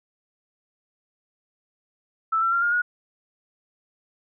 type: tone with pitch steps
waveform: sine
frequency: 1318.5 / 1350.1 / 1382.5 / 1415.6 / 1449.5 Hz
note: E6 / E6 / F6 / F6 / F#6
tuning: 0 / +41 / -18 / +23 / -36 cents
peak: -19 dBFS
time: 2.32-2.82 s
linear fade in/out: 10 ms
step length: 100 ms
effects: none